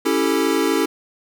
square chord, A dominant seventh, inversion first, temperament equal, 277.2 / 329.6 / 392 / 440 Hz, C#4 / E4 / G4 / A4, 0 / 0 / 0 / 0 cents, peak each -23 / -22 / -24 / -23 dBFS, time 0.05-0.86 s, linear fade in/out 10 ms, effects none

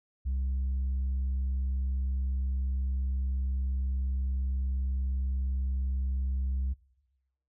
sine tone, 65.7 Hz, C2, 8 cents sharp, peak -25 dBFS, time 0.25-6.74 s, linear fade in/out 20 ms, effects noise-tail reverb RT60 1.0 s tail -23 dB re dry + tanh soft clip ceiling -26 dBFS

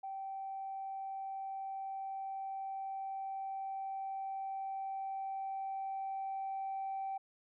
sine tone with level ramp, 776 Hz, G5, 18 cents flat, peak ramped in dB -39 to -35 dBFS, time 0.03-7.18 s, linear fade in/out 10 ms, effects tanh soft clip ceiling -33 dBFS

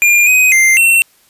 square tone with pitch steps, 2406 / 2511 / 2093 / 2711 Hz, D7 / D#7 / C7 / E7, +41 / +15 / 0 / +48 cents, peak -7 dBFS, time 0.02-1.02 s, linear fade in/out 0 ms, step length 250 ms, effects white hiss -51 dBFS RMS until 1.29 s + resampled to 32000 Hz

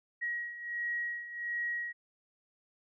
sine beating tone pair, 1900 / 1901.4 Hz, A#6 / A#6, +33 / +34 cents, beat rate 1.4 Hz, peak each -40 / -35 dBFS, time 0.21-1.93 s, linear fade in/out 20 ms, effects none

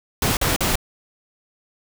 pink noise bursts, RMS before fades -20 dBFS, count 3, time 0.22-0.756 s, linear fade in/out 2 ms, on 150 ms, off 43 ms, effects none

